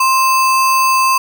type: tone with sample-and-hold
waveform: sine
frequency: 1049 Hz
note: C6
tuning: 4 cents sharp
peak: -9 dBFS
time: 0-1.18 s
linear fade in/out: 5 ms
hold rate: 3675 Hz
effects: none